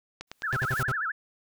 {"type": "click train", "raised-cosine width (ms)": 0.2, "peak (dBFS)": -20, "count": 5, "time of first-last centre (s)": [0.21, 0.632], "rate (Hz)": 9.47}
{"type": "noise with exponential growth", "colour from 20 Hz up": "white", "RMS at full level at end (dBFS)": -38, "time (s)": [0.27, 0.83], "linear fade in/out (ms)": 5, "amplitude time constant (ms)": 120}
{"type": "tone with vibrato", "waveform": "sine", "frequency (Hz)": 1501, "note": "F#6", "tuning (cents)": 24, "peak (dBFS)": -27, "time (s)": [0.43, 1.12], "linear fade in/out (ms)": 10, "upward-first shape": "sine", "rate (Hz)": 12, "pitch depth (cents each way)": 270}
{"type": "tone bursts", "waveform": "45% pulse", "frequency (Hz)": 130.2, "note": "C3", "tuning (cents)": -8, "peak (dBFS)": -27, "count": 5, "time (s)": [0.53, 0.916], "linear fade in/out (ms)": 0, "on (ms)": 34, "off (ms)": 54}
{"effects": []}